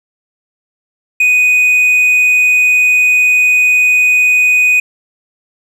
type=tone; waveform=triangle; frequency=2489 Hz; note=D#7; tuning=in tune; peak=-5 dBFS; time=1.2-4.8 s; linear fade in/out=5 ms; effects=none